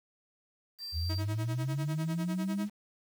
triangle tone, 4699 Hz, D8, in tune, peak -37 dBFS, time 0.78-1.22 s, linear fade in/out 50 ms
sine linear sweep, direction up, 76.8 to 209.1 Hz, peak -30 dBFS, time 0.92-2.7 s, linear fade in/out 50 ms
sawtooth tone with tremolo, 319.1 Hz, D#4, 44 cents sharp, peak -32 dBFS, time 1.09-2.68 s, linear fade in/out 10 ms, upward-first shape sine, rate 10 Hz, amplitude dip 100%
effects 9-bit

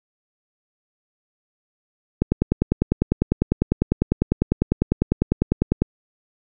click train, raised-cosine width 3 ms, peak -3 dBFS, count 37, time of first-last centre 2.22-5.82 s, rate 10 Hz, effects none

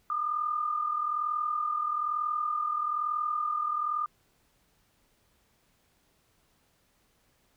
sine tone pair together, 1205.9 / 1247 Hz, D6 / D#6, +45 / +3 cents, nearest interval minor second, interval 58 cents, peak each -28 / -35 dBFS, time 0.1-4.06 s, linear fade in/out 2 ms, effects pink hiss -69 dBFS RMS until 7.56 s

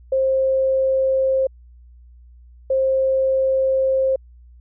sine tone pair in turn, 530 / 530 Hz, C5 / C5, +22 / +22 cents, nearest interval unison, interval 0 cents, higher neither, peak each -15 dBFS, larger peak neither, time 0.12-1.47 / 2.7-4.16 s, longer second, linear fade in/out 5 ms, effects added 60 Hz sine -43 dBFS peak until 4.6 s

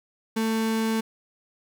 35% pulse tone, 222.7 Hz, A3, 21 cents sharp, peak -21 dBFS, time 0.36-1.01 s, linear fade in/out 10 ms, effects 10-bit

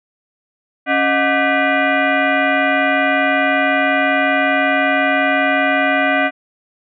sine tone with frequency modulation, 622.3 Hz, D#5, in tune, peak -12 dBFS, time 0.86-6.31 s, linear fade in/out 50 ms, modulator 450 Hz, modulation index 3.8, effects none

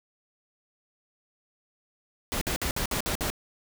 pink noise bursts, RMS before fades -29 dBFS, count 7, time 2.32-3.301 s, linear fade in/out 0 ms, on 93 ms, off 55 ms, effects none

